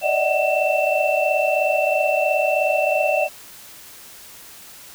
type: tone cluster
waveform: sine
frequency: 583 / 606 / 642 / 749 / 2676 Hz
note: D5 / D#5 / E5 / F#5 / E7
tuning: -13 / -46 / -46 / +21 / +25 cents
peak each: -23 dBFS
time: 0.01-3.29 s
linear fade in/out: 50 ms
effects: white hiss -42 dBFS RMS until 4.94 s